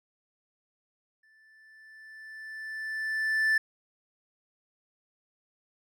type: tone with exponential growth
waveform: triangle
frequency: 1760 Hz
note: A6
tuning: in tune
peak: -19 dBFS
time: 1.23-3.58 s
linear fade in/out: 5 ms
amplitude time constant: 510 ms
effects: none